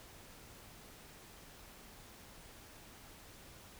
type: silence
effects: pink hiss -56 dBFS RMS until 3.79 s